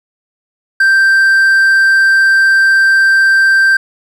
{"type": "tone", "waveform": "triangle", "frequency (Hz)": 1569, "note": "G6", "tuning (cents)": 1, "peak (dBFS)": -4, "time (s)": [0.8, 3.77], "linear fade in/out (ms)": 5, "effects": []}